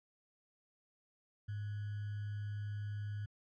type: tone with sample-and-hold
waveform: sine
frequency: 103.83 Hz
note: G#2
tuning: in tune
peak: -38 dBFS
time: 1.48-3.26 s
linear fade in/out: 10 ms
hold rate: 1575 Hz
effects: low-pass 3000 Hz 12 dB/octave